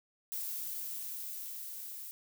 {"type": "noise with level ramp", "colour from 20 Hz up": "violet", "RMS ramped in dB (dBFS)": [-38, -45], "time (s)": [0.32, 2.11], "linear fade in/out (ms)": 0, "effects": []}